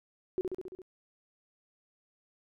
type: tone with echo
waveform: sine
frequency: 370 Hz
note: F#4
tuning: in tune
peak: -27 dBFS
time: 0.38-0.41 s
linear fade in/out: 0 ms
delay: 68 ms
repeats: 6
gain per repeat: -3 dB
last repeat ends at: 0.818 s
effects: none